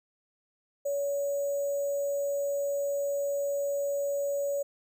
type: tone with sample-and-hold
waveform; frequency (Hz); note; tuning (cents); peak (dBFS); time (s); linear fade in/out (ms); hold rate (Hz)
sine; 565; C#5; +33; -27; 0.85-4.63; 10; 7350
effects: none